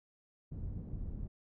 pink low-pass noise, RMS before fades -41 dBFS, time 0.51-1.28 s, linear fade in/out 10 ms, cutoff 170 Hz, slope 12 dB/octave, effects none

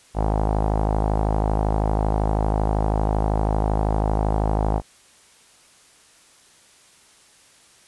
sawtooth tone with low-pass filter, 52.7 Hz, G#1, 26 cents sharp, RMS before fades -21 dBFS, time 0.14-4.82 s, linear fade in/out 50 ms, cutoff 810 Hz, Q 3.3, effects white hiss -53 dBFS RMS until 7.87 s + resampled to 24000 Hz

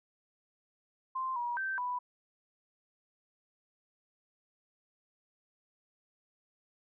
sine tone with pitch steps, 1044 / 959 / 1556 / 988 Hz, C6 / A#5 / G6 / B5, -4 / +49 / -13 / 0 cents, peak -32 dBFS, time 1.15-1.99 s, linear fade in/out 10 ms, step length 210 ms, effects none

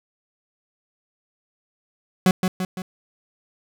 40% pulse tone with echo, 185 Hz, F#3, in tune, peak -12 dBFS, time 2.26-2.31 s, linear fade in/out 2 ms, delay 170 ms, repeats 3, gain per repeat -5 dB, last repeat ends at 2.82 s, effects none

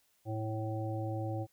harmonic tone, 109.7 Hz, A2, 5 cents flat, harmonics 1 / 3 / 5 / 7, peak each -35 / -40 / -42 / -43 dBFS, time 0.25-1.47 s, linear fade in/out 50 ms, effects white hiss -72 dBFS RMS until 1.52 s

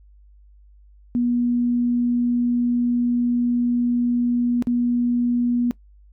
sine tone with dropouts, 241.7 Hz, B3, 37 cents flat, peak -17 dBFS, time 1.15-5.71 s, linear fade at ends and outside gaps 0 ms, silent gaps 4.624-4.671 s, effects noise-tail reverb RT60 0.1 s tail -20 dB re dry + added 50 Hz sine -47 dBFS peak until 6.12 s

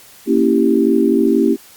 sine chord, A# diminished seventh, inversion none, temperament equal, 233.1 / 277.2 / 329.6 / 392 Hz, A#3 / C#4 / E4 / G4, 0 / 0 / 0 / 0 cents, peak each -16 dBFS, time 0.26-1.57 s, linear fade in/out 50 ms, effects white hiss -43 dBFS RMS until 1.76 s + Opus 48 kbps

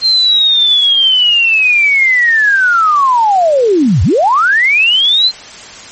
sine linear two-way sweep, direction down then up, 4200 to 73.42 to 4200 Hz, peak -6 dBFS, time 0.01-5.32 s, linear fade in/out 50 ms, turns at 4.03 s, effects white hiss -31 dBFS RMS until 5.91 s + MP3 32 kbps

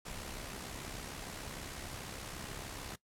pink noise with amplitude modulation, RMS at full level -42 dBFS, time 0.05-2.96 s, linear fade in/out 10 ms, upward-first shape sine, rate 66.6 Hz, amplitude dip 50%, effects noise-tail reverb RT60 0.1 s tail -19 dB re dry + low-pass 12000 Hz 12 dB/octave

